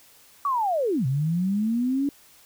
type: linear two-way sweep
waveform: sine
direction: down then up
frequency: 1163 to 125.9 to 286.8 Hz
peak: -21 dBFS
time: 0.45-2.09 s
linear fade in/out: 2 ms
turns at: 1.06 s
effects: white hiss -54 dBFS RMS until 2.45 s